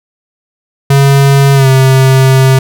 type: tone with pitch glide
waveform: square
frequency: 138.59 to 132.41 Hz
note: C#3 to C3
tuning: 0 to +21 cents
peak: -4 dBFS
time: 0.9-2.59 s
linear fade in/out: 5 ms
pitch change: -79 cents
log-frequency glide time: 1.54-1.68 s
effects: none